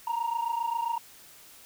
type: tone pair together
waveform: sine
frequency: 919 / 946.5 Hz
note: A#5 / A#5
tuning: -25 / +26 cents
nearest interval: minor second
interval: 51 cents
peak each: -28 dBFS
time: 0.07-0.98 s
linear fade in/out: 5 ms
effects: tanh soft clip ceiling -24 dBFS + white hiss -52 dBFS RMS until 1.65 s